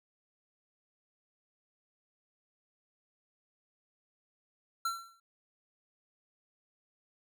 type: tone with exponential decay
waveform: square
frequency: 1354 Hz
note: E6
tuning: 46 cents sharp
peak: -29 dBFS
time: 4.85-5.2 s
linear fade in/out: 5 ms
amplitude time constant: 76 ms
effects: none